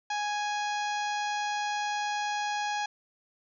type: harmonic tone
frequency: 830.6 Hz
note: G#5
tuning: in tune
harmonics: 1 / 2 / 3 / 4 / 5 / 6 / 7 / 8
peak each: -30 / -36 / -40 / -42 / -44 / -46 / -47 / -48 dBFS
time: 0.1-2.86 s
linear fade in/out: 5 ms
effects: none